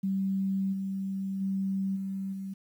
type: tone with level steps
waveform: sine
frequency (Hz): 193.4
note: G3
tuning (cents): -23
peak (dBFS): -26 / -30 / -27 / -31 / -34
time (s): 0.03-2.54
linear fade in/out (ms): 10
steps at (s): 0.72 / 1.4 / 1.95 / 2.32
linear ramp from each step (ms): 20
effects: 10-bit